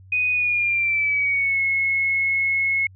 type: tone with pitch glide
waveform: sine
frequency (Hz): 2489 to 2179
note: D#7 to C#7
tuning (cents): 0 to -30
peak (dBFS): -18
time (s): 0.12-2.87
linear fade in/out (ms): 5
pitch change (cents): -230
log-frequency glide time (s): 0.31-1.61
effects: added 94 Hz sine -44 dBFS peak until 2.95 s